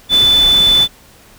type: tone in noise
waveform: sine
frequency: 3500 Hz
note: A7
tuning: 10 cents flat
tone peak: -7 dBFS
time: 0.09-0.88 s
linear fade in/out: 50 ms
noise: pink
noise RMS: -23 dBFS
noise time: 0.09-0.88 s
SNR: +13 dB
effects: pink hiss -44 dBFS RMS until 1.38 s